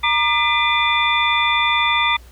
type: tone cluster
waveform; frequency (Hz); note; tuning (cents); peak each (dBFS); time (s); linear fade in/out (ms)
sine; 941 / 1200 / 2014 / 2402 / 3529; A#5 / D6 / B6 / D7 / A7; +16 / +37 / +33 / +38 / +4; -21; 0.03-2.17; 10
effects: added 60 Hz sine -40 dBFS peak until 2.31 s + pink hiss -50 dBFS RMS until 2.31 s